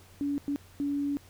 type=tone bursts at uneven times; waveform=sine; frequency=284.8 Hz; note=C#4; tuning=47 cents sharp; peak=-27 dBFS; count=3; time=0.21-0.38 / 0.48-0.56 / 0.8-1.17 s; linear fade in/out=0 ms; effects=added 91 Hz sine -55 dBFS peak until 1.29 s + pink hiss -57 dBFS RMS until 1.29 s